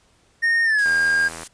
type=tone with pitch glide; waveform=triangle; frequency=1843 to 1613.7 Hz; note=A#6 to G6; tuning=-20 to +50 cents; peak=-14 dBFS; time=0.42-1.29 s; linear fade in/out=20 ms; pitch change=-230 cents; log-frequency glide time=0.64-0.86 s
type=noise; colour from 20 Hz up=blue; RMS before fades=-33 dBFS; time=0.78-1.48 s; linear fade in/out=10 ms
type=click train; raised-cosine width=0.5 ms; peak=-19 dBFS; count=48; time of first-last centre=0.86-1.432 s; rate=82.1 Hz
effects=pink hiss -59 dBFS RMS until 1.53 s + resampled to 22050 Hz